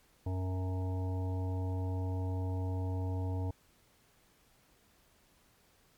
harmonic tone with a mistuned harmonic, 92.5 Hz, F#2, in tune, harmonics 1 / 3 / 5 / 7 / 9 / 10, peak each -32 / -42 / -46 / -49 / -51 / -52 dBFS, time 0.26-3.51 s, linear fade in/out 5 ms, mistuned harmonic 7, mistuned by +20 cents, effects pink hiss -67 dBFS RMS until 5.97 s + MP3 96 kbps

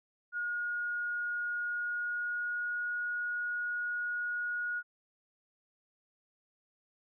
sine tone with pitch glide, 1437 to 1447 Hz, F6 to F#6, +49 to -39 cents, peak -32 dBFS, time 0.32-4.83 s, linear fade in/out 50 ms, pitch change +12 cents, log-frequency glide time 1.58-2.93 s, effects none

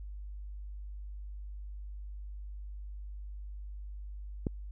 click, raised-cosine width 3 ms, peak -18 dBFS, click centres 4.468 s, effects added 50 Hz sine -40 dBFS peak until 4.71 s

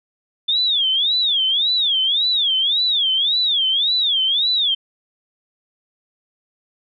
sine tone with vibrato, 3494 Hz, A7, 13 cents flat, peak -15 dBFS, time 0.48-4.75 s, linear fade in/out 10 ms, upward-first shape sine, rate 1.8 Hz, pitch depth 230 cents each way, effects none

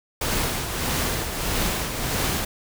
pink noise with tremolo, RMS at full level -23 dBFS, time 0.21-2.45 s, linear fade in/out 5 ms, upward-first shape triangle, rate 1.6 Hz, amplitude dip 55%, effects none

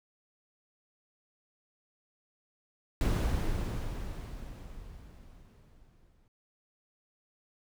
brown noise with exponential decay, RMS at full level -25 dBFS, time 3.01-6.28 s, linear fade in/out 1 ms, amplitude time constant 710 ms, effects none

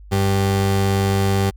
30% pulse tone pair together, 98 / 392 Hz, G2 / G4, 0 / 0 cents, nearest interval 2 octaves, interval 2400 cents, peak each -14 / -23 dBFS, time 0.11-1.51 s, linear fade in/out 20 ms, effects added 50 Hz sine -38 dBFS peak until 1.56 s

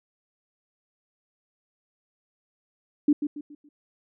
sine tone with echo, 293.7 Hz, D4, in tune, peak -15 dBFS, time 3.08-3.13 s, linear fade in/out 5 ms, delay 140 ms, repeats 4, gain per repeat -9 dB, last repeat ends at 3.69 s, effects none

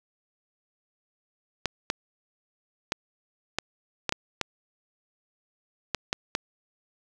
clicks, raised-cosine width 0.2 ms, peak -8 dBFS, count 10, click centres 1.657 / 1.901 / 2.921 / 3.586 / 4.093 / 4.124 / 4.413 / 5.947 / 6.129 / 6.351 s, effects none

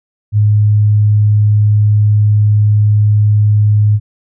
sine tone, 105.1 Hz, G#2, 21 cents sharp, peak -6 dBFS, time 0.32-4 s, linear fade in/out 50 ms, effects none

